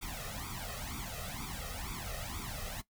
pink noise with flanger, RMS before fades -41 dBFS, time 0.01-2.82 s, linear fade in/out 20 ms, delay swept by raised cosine 0.85 to 1.6 ms, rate 2.1 Hz, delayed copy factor +0.95, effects noise-tail reverb RT60 0.1 s tail -17 dB re dry

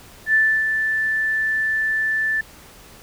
sine tone with ADSR envelope, 1760 Hz, A6, in tune, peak -12 dBFS, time 0.26-2.41 s, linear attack 78 ms, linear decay 300 ms, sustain -6 dB, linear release 4 ms, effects pink hiss -45 dBFS RMS until 3.02 s

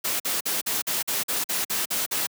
white noise bursts, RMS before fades -26 dBFS, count 11, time 0.04-2.27 s, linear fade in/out 10 ms, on 160 ms, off 47 ms, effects high-pass 150 Hz 12 dB/octave

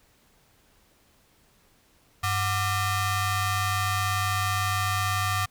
sawtooth ring-modulated tone, 639 Hz, D#5, 46 cents sharp, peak -17 dBFS, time 2.23-5.46 s, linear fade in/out 10 ms, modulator 541 Hz, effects pink hiss -62 dBFS RMS until 5.5 s

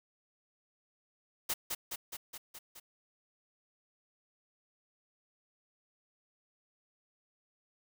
white noise with echo, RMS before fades -33 dBFS, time 1.49-1.54 s, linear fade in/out 10 ms, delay 210 ms, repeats 6, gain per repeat -3 dB, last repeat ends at 2.8 s, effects none

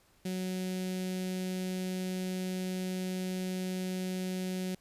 sawtooth tone with notch filter, 185 Hz, F#3, in tune, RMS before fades -35 dBFS, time 0.25-4.75 s, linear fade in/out 5 ms, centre 1100 Hz, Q 0.56, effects pink hiss -66 dBFS RMS until 4.8 s + resampled to 32000 Hz

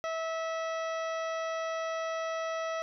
harmonic tone, 650 Hz, E5, 24 cents flat, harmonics 1 / 2 / 3 / 4 / 5 / 6 / 7 / 8 / 9, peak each -33 / -37 / -42 / -48 / -50 / -55 / -60 / -56 / -53 dBFS, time 0.04-2.82 s, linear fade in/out 0 ms, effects none

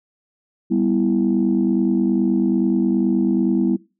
sine chord, E minor, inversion first, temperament just, 197.78 / 247.2 / 329.6 Hz, G3 / B3 / E4, +16 / +2 / 0 cents, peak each -19 dBFS, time 0.7-3.77 s, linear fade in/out 20 ms, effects noise-tail reverb RT60 0.3 s tail -21 dB re dry + tanh soft clip ceiling -8 dBFS

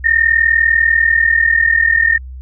sine tone pair together, 1809.8 / 1850 Hz, A6 / A#6, +48 / -14 cents, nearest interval unison, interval 38 cents, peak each -12 dBFS, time 0.04-2.18 s, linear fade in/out 10 ms, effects added 64 Hz sine -27 dBFS peak until 2.41 s

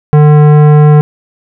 sine tone with tanh clipping, 149.7 Hz, D3, 33 cents sharp, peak -3 dBFS, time 0.13-1.01 s, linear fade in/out 0 ms, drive 16 dB, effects none

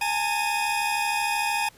40% pulse tone cluster, 829 / 902 / 2500 Hz, G#5 / A5 / D#7, -3 / +43 / +8 cents, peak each -27 dBFS, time 0.01-1.69 s, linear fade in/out 5 ms, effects pink hiss -54 dBFS RMS until 1.77 s + resampled to 32000 Hz

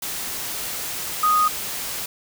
sine tone in noise, 1243 Hz, D#6, 2 cents flat, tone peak -15 dBFS, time 1.23-1.48 s, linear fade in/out 5 ms, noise white, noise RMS -29 dBFS, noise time 0.02-2.06 s, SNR +11 dB, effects none

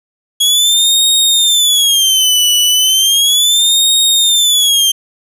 sawtooth tone with vibrato, 3322 Hz, G#7, in tune, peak -5 dBFS, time 0.4-4.92 s, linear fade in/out 10 ms, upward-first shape sine, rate 0.35 Hz, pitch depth 200 cents each way, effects resampled to 32000 Hz + 7-bit

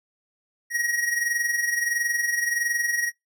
square tone with amplitude modulation, 1894 Hz, A#6, 27 cents sharp, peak -21 dBFS, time 0.7-3.12 s, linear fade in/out 50 ms, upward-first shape sine, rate 21.5 Hz, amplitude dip 60%, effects noise-tail reverb RT60 0.2 s tail -26 dB re dry

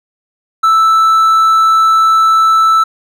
triangle tone, 1318.5 Hz, E6, in tune, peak -4 dBFS, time 0.63-2.84 s, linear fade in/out 10 ms, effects none

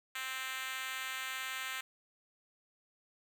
5% pulse tone with high-pass filter, 261.6 Hz, C4, in tune, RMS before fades -40 dBFS, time 0.15-1.81 s, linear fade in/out 5 ms, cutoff 1500 Hz, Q 1.1, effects none

